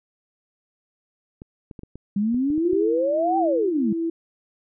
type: clicks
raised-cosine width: 3 ms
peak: -25 dBFS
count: 9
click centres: 1.419 / 1.712 / 1.792 / 1.834 / 1.956 / 2.345 / 2.503 / 2.579 / 2.732 s
type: exponential two-way sweep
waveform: sine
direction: up then down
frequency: 196 to 790 to 196 Hz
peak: -19 dBFS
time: 2.16-3.93 s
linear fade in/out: 5 ms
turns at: 3.38 s
type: tone with tremolo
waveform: sine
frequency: 331.1 Hz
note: E4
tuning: 8 cents sharp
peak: -21 dBFS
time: 2.65-4.1 s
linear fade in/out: 5 ms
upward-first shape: triangle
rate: 1.6 Hz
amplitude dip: 70%
effects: none